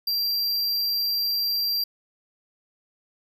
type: tone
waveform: square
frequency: 4731 Hz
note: D8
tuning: 12 cents sharp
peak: -23 dBFS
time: 0.07-1.84 s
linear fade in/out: 5 ms
effects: none